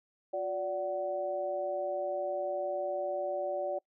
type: tone cluster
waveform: sine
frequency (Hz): 359.4 / 580 / 749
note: F4 / D5 / F#5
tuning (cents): +50 / -22 / +21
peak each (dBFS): -40 / -32 / -38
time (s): 0.33-3.79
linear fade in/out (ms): 10
effects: noise-tail reverb RT60 0.1 s tail -25 dB re dry